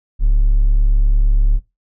triangle tone, 35.64 Hz, C#1, 49 cents sharp, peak -7 dBFS, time 0.19-1.6 s, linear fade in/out 50 ms, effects noise-tail reverb RT60 0.2 s tail -17 dB re dry + tanh soft clip ceiling -4 dBFS

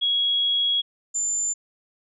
sine tone pair in turn, 3322 / 7150 Hz, G#7 / A8, 0 / +27 cents, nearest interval octave + minor second, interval 1327 cents, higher second, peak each -19 / -22 dBFS, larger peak first, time 0.01-0.82 / 1.14-1.54 s, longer first, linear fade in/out 20 ms, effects none

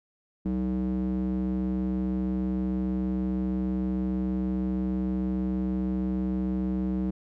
square tone with band-pass filter, 63.2 Hz, B1, 41 cents sharp, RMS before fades -28 dBFS, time 0.45-7.11 s, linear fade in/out 10 ms, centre 240 Hz, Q 7.3, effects none

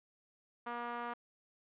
sawtooth tone with band-pass filter, 238.7 Hz, A#3, 41 cents sharp, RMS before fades -41 dBFS, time 0.66-1.14 s, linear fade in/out 10 ms, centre 1100 Hz, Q 1.9, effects resampled to 8000 Hz + 11-bit

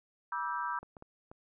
sine chord, E minor seventh, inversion second, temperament equal with one note detuned, 968.6 / 1174.7 / 1318.5 / 1568 Hz, B5 / D6 / E6 / G6, -34 / 0 / 0 / 0 cents, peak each -36 / -39 / -39 / -40 dBFS, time 0.32-0.79 s, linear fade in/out 2 ms
clicks, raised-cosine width 1 ms, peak -34 dBFS, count 4, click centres 0.83 / 0.968 / 1.024 / 1.315 s
effects none

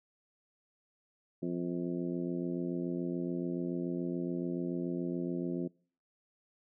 harmonic tone with a mistuned harmonic, 87 Hz, F2, 6 cents flat, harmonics 2 / 3 / 4 / 5 / 6 / 7, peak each -37 / -37 / -37 / -49 / -48 / -50 dBFS, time 1.42-5.68 s, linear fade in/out 10 ms, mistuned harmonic 7, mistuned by +76 cents, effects noise-tail reverb RT60 0.5 s tail -26 dB re dry

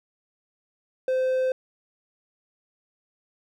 triangle tone, 517 Hz, C5, 21 cents flat, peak -19 dBFS, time 1.08-1.52 s, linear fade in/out 2 ms, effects none

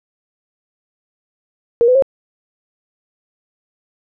sine tone with pitch steps, 470.1 / 503.8 / 540 Hz, A#4 / B4 / C#5, +15 / +34 / -45 cents, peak -8 dBFS, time 1.81-2.023 s, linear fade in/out 0 ms, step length 71 ms, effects none

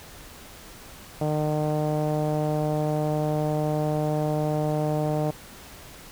sawtooth tone with low-pass filter, 151.9 Hz, D#3, 41 cents flat, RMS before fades -25 dBFS, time 1.21-5.31 s, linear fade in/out 5 ms, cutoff 680 Hz, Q 3.2, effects pink hiss -45 dBFS RMS until 6.11 s

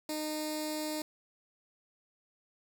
10% pulse tone with notch filter, 306.7 Hz, D#4, 25 cents flat, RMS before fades -36 dBFS, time 0.09-1.02 s, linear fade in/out 2 ms, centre 1400 Hz, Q 0.5, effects 10-bit

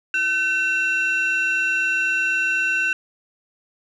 sine tone pair together, 1522 / 2712 Hz, F#6 / E7, +48 / +49 cents, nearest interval minor seventh, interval 1001 cents, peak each -19 dBFS, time 0.14-2.93 s, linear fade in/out 2 ms, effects tanh soft clip ceiling -15 dBFS

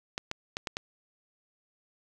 clicks, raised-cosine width 0.2 ms, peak -15 dBFS, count 5, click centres 0.179 / 0.314 / 0.569 / 0.672 / 0.769 s, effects none

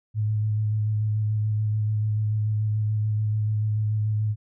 sine tone with vibrato, 107 Hz, A2, 48 cents flat, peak -21 dBFS, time 0.14-4.36 s, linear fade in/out 50 ms, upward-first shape square, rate 6.9 Hz, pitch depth 15 cents each way, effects none

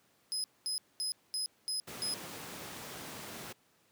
30% pulse tone bursts, 5060 Hz, D#8, 28 cents sharp, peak -29 dBFS, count 6, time 0.32-2.14 s, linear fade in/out 0 ms, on 120 ms, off 220 ms
pink noise, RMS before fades -44 dBFS, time 1.87-3.53 s, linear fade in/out 10 ms
effects pink hiss -69 dBFS RMS until 3.91 s + high-pass 150 Hz 12 dB/octave

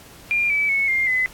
sine tone with pitch steps, 2400 / 2300 / 2203 / 2111 / 2023 Hz, D7 / D7 / C#7 / C7 / B6, +37 / -37 / -11 / +15 / +41 cents, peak -17 dBFS, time 0.31-1.26 s, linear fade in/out 0 ms, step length 190 ms, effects pink hiss -45 dBFS RMS until 1.33 s + AAC 64 kbps

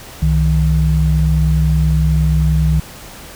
sine tone pair together, 65.72 / 156.2 Hz, C2 / D#3, +8 / +7 cents, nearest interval octave + minor third, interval 1499 cents, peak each -13 dBFS, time 0.22-2.8 s, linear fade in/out 5 ms, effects pink hiss -35 dBFS RMS until 3.35 s

